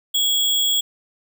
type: tone with sample-and-hold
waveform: sine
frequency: 3339 Hz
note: G#7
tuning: 9 cents sharp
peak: -16 dBFS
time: 0.14-0.81 s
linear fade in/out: 10 ms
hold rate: 11025 Hz
effects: none